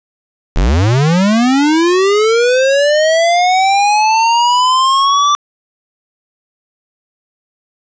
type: linear sweep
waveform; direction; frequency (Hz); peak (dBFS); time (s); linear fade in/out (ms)
square; up; 35 to 1174.7; -9; 0.56-5.35; 0
effects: resampled to 16000 Hz + 7-bit